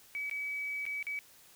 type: tone with dropouts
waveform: sine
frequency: 2282 Hz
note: C#7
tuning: 50 cents sharp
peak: -34 dBFS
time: 0.15-1.19 s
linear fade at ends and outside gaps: 0 ms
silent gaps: 0.297-0.312 / 0.854-0.864 / 1.027-1.068 s
effects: white hiss -59 dBFS RMS until 1.55 s

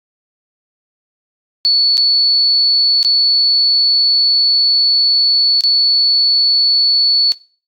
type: tone with dropouts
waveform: sine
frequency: 4435 Hz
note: C#8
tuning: in tune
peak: -8 dBFS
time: 1.65-7.32 s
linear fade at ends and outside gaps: 0 ms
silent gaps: 1.971-1.978 / 3.029-3.048 / 5.608-5.637 s
effects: noise-tail reverb RT60 0.4 s tail -22 dB re dry + AAC 64 kbps

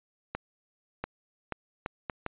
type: accelerating click train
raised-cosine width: 0.5 ms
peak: -17 dBFS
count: 6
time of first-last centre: 0.35-2.263 s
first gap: 690 ms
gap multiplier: 0.7
effects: resampled to 8000 Hz

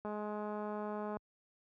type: click train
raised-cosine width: 1 ms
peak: -28 dBFS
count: 236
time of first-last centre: 0.05-1.169 s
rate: 210 Hz
effects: high-pass 60 Hz 12 dB/octave

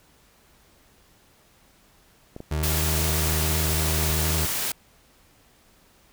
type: clicks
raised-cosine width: 2 ms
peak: -23 dBFS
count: 2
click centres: 2.364 / 2.404 s
type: tone with pitch glide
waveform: 30% pulse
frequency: 76.6 to 78.25 Hz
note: D#2 to D#2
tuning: -27 to +10 cents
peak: -21 dBFS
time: 2.51-4.46 s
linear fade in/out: 5 ms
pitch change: +37 cents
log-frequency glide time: 2.65-2.89 s
type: noise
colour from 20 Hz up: white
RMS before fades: -27 dBFS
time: 2.63-4.72 s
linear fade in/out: 5 ms
effects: pink hiss -58 dBFS RMS until 6.12 s

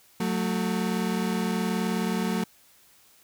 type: tone pair together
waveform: 35% pulse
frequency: 183.8 / 222.8 Hz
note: F#3 / A3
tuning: -11 / +22 cents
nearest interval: minor third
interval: 333 cents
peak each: -26 dBFS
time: 0.2-2.44 s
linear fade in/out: 5 ms
effects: white hiss -58 dBFS RMS until 3.23 s

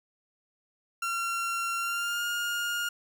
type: tone with pitch glide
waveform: 30% pulse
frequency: 1370 to 1418.3 Hz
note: F6 to F6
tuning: -34 to +26 cents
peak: -26 dBFS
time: 1.02-2.89 s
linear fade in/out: 5 ms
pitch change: +60 cents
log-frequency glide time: 1.77-2.24 s
effects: none

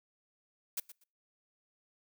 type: noise with echo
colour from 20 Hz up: blue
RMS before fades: -35 dBFS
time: 0.77-0.8 s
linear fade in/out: 5 ms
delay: 120 ms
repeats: 2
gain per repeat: -15 dB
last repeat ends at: 1.04 s
effects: noise-tail reverb RT60 0.4 s tail -26 dB re dry

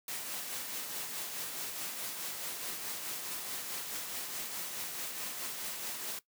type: noise with tremolo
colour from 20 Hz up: white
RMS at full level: -38 dBFS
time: 0.08-6.19 s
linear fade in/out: 2 ms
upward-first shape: triangle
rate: 4.7 Hz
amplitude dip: 40%
effects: noise-tail reverb RT60 0.1 s tail -17 dB re dry + high-pass 150 Hz 12 dB/octave

